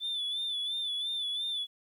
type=tone with vibrato; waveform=sine; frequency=3500 Hz; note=A7; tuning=10 cents flat; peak=-29 dBFS; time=0-1.67 s; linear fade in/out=50 ms; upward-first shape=sine; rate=2.9 Hz; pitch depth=58 cents each way; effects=tanh soft clip ceiling -29 dBFS + 11-bit